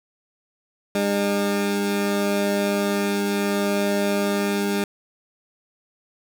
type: tone pair together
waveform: 20% pulse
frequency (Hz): 201.7 / 302.2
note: G3 / D4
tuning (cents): +50 / +50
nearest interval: perfect fifth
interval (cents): 700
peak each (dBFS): -16 / -23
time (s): 0.95-4.84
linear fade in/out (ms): 2
effects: none

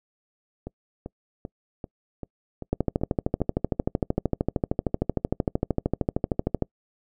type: two click trains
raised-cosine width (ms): 2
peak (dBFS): -9 / -20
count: 52 / 10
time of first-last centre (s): 2.73-6.623 / 0.67-4.186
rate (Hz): 13.1 / 2.56
effects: noise-tail reverb RT60 0.1 s tail -26 dB re dry

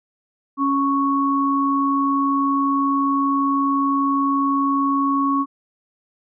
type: tone pair together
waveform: sine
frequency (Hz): 276.8 / 1108.7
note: C#4 / C#6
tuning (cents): -2 / 0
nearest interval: 2 octaves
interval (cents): 2402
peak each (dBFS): -19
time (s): 0.57-5.46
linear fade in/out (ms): 50
effects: none

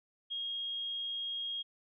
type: tone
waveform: sine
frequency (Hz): 3261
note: G#7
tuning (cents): -32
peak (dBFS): -35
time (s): 0.3-1.63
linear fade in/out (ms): 20
effects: none

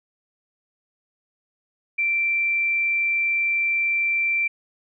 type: tone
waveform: sine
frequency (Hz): 2349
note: D7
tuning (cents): 0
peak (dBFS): -19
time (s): 1.98-4.48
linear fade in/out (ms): 10
effects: none

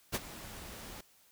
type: noise with ADSR envelope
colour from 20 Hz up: pink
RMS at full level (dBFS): -31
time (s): 0.12-1.01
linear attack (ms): 30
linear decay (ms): 32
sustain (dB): -16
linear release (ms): 5
effects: white hiss -65 dBFS RMS until 1.31 s

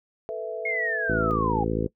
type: chord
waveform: sine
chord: A suspended second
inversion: none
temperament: equal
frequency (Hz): 440 / 493.9 / 659.3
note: A4 / B4 / E5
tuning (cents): 0 / 0 / 0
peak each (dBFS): -33 / -35 / -32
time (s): 0.29-1.31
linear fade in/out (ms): 0
type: linear sweep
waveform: sine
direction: down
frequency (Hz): 2175 to 783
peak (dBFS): -25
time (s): 0.65-1.64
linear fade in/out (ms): 5
type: harmonic tone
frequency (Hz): 55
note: A1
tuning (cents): 0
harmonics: 1 / 2 / 3 / 4 / 5 / 6 / 7 / 8 / 9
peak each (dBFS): -32 / -32 / -32 / -32 / -32 / -32 / -32 / -32 / -32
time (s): 1.08-1.88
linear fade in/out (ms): 20
effects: noise-tail reverb RT60 0.1 s tail -21 dB re dry

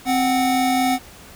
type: tone pair together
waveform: square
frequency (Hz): 261.4 / 740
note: C4 / F#5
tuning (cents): -1 / 0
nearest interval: octave + tritone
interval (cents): 1801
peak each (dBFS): -20 / -20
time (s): 0.05-0.99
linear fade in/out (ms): 50
effects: pink hiss -43 dBFS RMS until 1.35 s

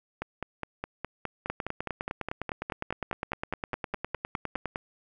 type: two click trains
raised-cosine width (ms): 0.5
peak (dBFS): -17 / -16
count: 22 / 33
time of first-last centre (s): 0.22-4.559 / 1.5-4.759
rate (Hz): 4.84 / 9.82
effects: none

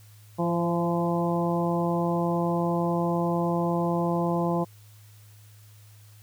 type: harmonic tone with a mistuned harmonic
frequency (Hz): 171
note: F3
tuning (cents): -36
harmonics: 1 / 2 / 3 / 4 / 5 / 6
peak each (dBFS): -26 / -29 / -31 / -32 / -33 / -34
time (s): 0.38-4.65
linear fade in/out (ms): 20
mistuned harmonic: 3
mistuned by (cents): +18
effects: added 105 Hz sine -49 dBFS peak until 6.22 s + white hiss -58 dBFS RMS until 6.22 s

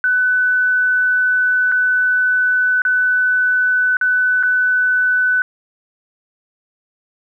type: tone with dropouts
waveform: sine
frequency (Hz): 1499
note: F#6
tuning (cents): +22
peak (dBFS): -12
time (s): 0.04-5.42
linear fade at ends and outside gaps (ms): 1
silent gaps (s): 1.717-1.721 / 2.819-2.851 / 3.969-4.012 / 4.428-4.434
effects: 9-bit

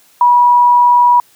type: tone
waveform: sine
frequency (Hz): 971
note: B5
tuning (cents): -30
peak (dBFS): -5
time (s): 0.21-1.2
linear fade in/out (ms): 2
effects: white hiss -49 dBFS RMS until 1.35 s + high-pass 100 Hz 12 dB/octave

